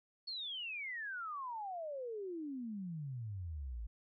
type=exponential sweep; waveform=sine; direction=down; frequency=4435 to 51.91 Hz; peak=-40 dBFS; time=0.27-3.87 s; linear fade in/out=10 ms; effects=none